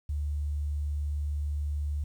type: tone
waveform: sine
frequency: 73.42 Hz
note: D2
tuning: in tune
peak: -28 dBFS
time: 0.09-2.04 s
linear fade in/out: 5 ms
effects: 10-bit